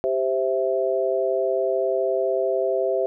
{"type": "chord", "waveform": "sine", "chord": "C major", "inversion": "second", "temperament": "equal", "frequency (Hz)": [392, 523.3, 659.3], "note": ["G4", "C5", "E5"], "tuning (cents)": [0, 0, 0], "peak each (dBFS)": -24, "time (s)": [0.04, 3.06], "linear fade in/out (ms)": 0, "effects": []}